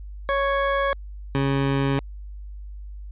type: tone pair in turn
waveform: 20% pulse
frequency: 554.4 / 137.64 Hz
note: C#5 / C#3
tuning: 0 / -12 cents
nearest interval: 2 octaves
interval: 2412 cents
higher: first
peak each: -15 dBFS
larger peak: neither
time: 0.29-0.93 / 1.35-1.99 s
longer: neither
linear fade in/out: 0 ms
effects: added 50 Hz sine -34 dBFS peak until 3.11 s + resampled to 8000 Hz